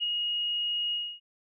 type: tone with ADSR envelope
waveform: sine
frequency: 2877 Hz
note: F#7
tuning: 49 cents flat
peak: -25 dBFS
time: 0-1.2 s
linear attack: 30 ms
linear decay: 18 ms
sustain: -2 dB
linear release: 270 ms
effects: none